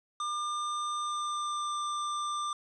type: tone with pitch glide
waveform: square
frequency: 1200 to 1189 Hz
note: D6 to D6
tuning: +37 to +21 cents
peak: -32 dBFS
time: 0.2-2.53 s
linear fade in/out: 2 ms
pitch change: -16 cents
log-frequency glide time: 1.04-1.76 s
effects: resampled to 22050 Hz + 10-bit